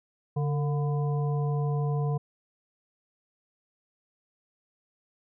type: harmonic tone with a mistuned harmonic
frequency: 143.9 Hz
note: D3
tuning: 35 cents flat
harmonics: 1 / 3 / 5 / 7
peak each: -25 / -35 / -39 / -42 dBFS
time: 0.36-2.18 s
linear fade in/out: 10 ms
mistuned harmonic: 3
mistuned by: +78 cents
effects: none